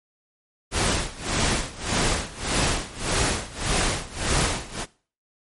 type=noise with tremolo; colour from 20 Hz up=pink; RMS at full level=-21 dBFS; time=0.71-4.86 s; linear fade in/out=50 ms; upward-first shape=sine; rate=1.7 Hz; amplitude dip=90%; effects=noise-tail reverb RT60 0.4 s tail -20 dB re dry + MP3 48 kbps